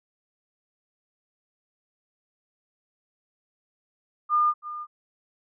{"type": "tone with echo", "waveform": "sine", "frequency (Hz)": 1210, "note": "D#6", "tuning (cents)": -49, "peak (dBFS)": -18, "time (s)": [4.29, 4.54], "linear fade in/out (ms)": 50, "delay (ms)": 330, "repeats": 1, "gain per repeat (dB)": -14, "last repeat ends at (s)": 4.87, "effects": []}